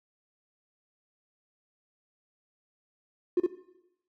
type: tone with echo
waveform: triangle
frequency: 356.6 Hz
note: F4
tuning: 36 cents sharp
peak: -16 dBFS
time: 3.37-3.4 s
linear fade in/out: 5 ms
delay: 64 ms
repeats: 1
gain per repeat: -2 dB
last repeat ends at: 3.464 s
effects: noise-tail reverb RT60 0.9 s tail -19 dB re dry + tanh soft clip ceiling -18 dBFS